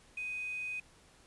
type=tone with quantisation; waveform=sine; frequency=2500 Hz; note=D#7; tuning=8 cents sharp; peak=-36 dBFS; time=0.17-0.8 s; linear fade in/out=5 ms; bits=9; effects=pink hiss -62 dBFS RMS until 1.26 s + resampled to 24000 Hz